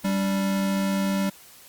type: tone pair together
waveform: square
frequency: 195.27 / 289.8 Hz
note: G3 / D4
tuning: -6 / -23 cents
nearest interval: perfect fifth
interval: 683 cents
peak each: -23 / -34 dBFS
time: 0.04-1.3 s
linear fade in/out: 10 ms
effects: white hiss -49 dBFS RMS until 1.68 s + Opus 48 kbps